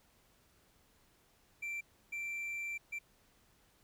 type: tone bursts at uneven times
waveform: triangle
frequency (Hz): 2349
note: D7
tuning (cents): 0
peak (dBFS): -36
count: 3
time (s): 1.62-1.81 / 2.12-2.78 / 2.92-2.99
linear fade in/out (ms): 10
effects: pink hiss -69 dBFS RMS until 3.83 s